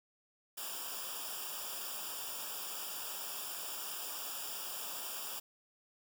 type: noise with comb filter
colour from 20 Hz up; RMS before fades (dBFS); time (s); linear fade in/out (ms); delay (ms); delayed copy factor
white; -42; 0.57-5.4; 10; 0.48; -0.95
effects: none